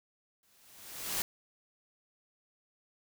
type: noise with exponential growth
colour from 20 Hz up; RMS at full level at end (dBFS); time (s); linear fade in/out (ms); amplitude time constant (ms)
white; -31; 0.43-1.22; 1; 170
effects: none